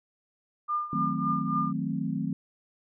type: tone with tremolo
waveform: sine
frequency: 1204 Hz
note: D6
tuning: 43 cents sharp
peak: -24 dBFS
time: 0.68-1.73 s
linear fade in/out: 20 ms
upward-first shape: triangle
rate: 3.6 Hz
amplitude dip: 85%
type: chord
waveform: sine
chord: D# diminished seventh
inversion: none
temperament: equal with one note detuned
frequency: 158.37 / 185 / 220 / 261.6 Hz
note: D#3 / F#3 / A3 / C4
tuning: +31 / 0 / 0 / 0 cents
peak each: -33 dBFS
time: 0.93-2.33 s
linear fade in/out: 2 ms
effects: none